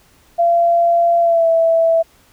sine tone with pitch glide, 684 to 659.2 Hz, F5 to E5, -36 to 0 cents, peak -10 dBFS, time 0.38-2.03 s, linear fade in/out 20 ms, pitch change -64 cents, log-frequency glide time 1.2-1.48 s, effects pink hiss -52 dBFS RMS until 2.32 s

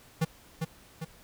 square tone with echo, 161.2 Hz, E3, 38 cents flat, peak -24 dBFS, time 0.21-0.25 s, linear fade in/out 10 ms, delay 400 ms, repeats 2, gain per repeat -5 dB, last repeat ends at 1.05 s, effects pink hiss -56 dBFS RMS until 1.23 s

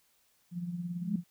sine tone with tremolo, 174.61 Hz, F3, in tune, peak -31 dBFS, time 0.51-1.24 s, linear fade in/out 50 ms, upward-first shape triangle, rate 18 Hz, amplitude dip 65%
sine tone with exponential growth, 207.7 Hz, G#3, in tune, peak -25 dBFS, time 0.91-1.16 s, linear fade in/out 5 ms, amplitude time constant 54 ms
effects white hiss -70 dBFS RMS until 1.3 s

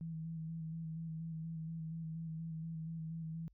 sine tone with vibrato, 161.9 Hz, E3, 31 cents flat, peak -40 dBFS, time 0.01-3.48 s, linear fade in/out 0 ms, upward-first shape square, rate 4.2 Hz, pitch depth 23 cents each way, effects added 50 Hz sine -65 dBFS peak until 3.53 s

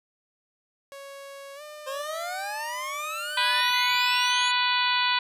sawtooth tone with pitch glide, 554.4 to 601.1 Hz, C#5 to D5, 0 to +40 cents, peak -36 dBFS, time 0.92-3.61 s, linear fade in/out 0 ms, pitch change +140 cents, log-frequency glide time 1.55-1.62 s
25% pulse exponential sweep, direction up, 523.3 to 3520 Hz, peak -27 dBFS, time 1.86-4.52 s, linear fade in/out 20 ms
harmonic tone, 493.9 Hz, B4, in tune, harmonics 2 / 3 / 4 / 5 / 6 / 7 / 8 / 9, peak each -26 / -30 / -32 / -29 / -31 / -30 / -31 / -34 dBFS, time 3.37-5.19 s, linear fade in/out 5 ms
clicks, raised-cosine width 0.3 ms, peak -28 dBFS, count 4, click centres 3.707 / 3.915 / 3.949 / 4.417 s
effects resampled to 32000 Hz

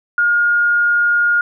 sine tone, 1424 Hz, F6, 33 cents sharp, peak -11 dBFS, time 0.18-1.41 s, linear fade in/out 2 ms, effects none

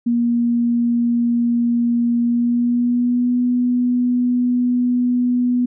sine tone with pitch glide, 237.1 to 246.2 Hz, A#3 to B3, +30 to -5 cents, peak -14 dBFS, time 0.06-5.66 s, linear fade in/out 10 ms, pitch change +65 cents, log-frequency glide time 2.21-3.38 s, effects none

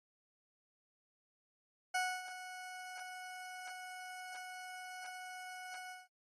20% pulse tone with ADSR envelope, 736 Hz, F#5, 9 cents flat, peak -27 dBFS, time 1.94-6.08 s, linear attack 11 ms, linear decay 270 ms, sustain -14 dB, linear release 180 ms, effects AAC 32 kbps

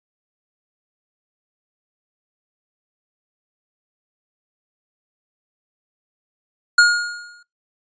square tone with exponential decay, 1429 Hz, F6, 39 cents sharp, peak -7 dBFS, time 6.78-7.43 s, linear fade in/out 5 ms, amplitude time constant 140 ms, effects noise-tail reverb RT60 0.2 s tail -25 dB re dry + resampled to 16000 Hz

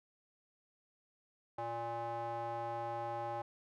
square tone with band-pass filter, 117 Hz, A#2, 7 cents sharp, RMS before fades -40 dBFS, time 1.58-3.42 s, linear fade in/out 5 ms, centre 780 Hz, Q 3.6, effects none

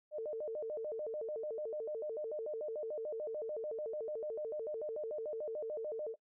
sine tone with vibrato, 521 Hz, C5, 7 cents flat, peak -37 dBFS, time 0.11-6.16 s, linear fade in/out 50 ms, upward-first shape square, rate 6.8 Hz, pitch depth 260 cents each way, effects noise-tail reverb RT60 0.1 s tail -21 dB re dry

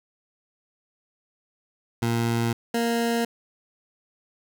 20% pulse tone pair in turn, 116.6 / 233.2 Hz, A#2 / A#3, +1 / +1 cents, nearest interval octave, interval 1200 cents, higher second, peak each -17 dBFS, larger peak neither, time 2.02-2.53 / 2.74-3.25 s, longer neither, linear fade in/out 5 ms, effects none

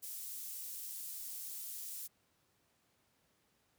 pink high-pass noise, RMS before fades -45 dBFS, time 0.02-2.08 s, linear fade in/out 20 ms, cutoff 10000 Hz, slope 12 dB/octave, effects pink hiss -75 dBFS RMS until 3.78 s + high-pass 80 Hz 12 dB/octave

